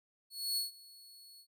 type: tone with ADSR envelope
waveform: sawtooth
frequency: 4378 Hz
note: C#8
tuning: 22 cents flat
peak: -28 dBFS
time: 0.3-1.47 s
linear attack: 270 ms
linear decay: 140 ms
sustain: -23 dB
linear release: 74 ms
effects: none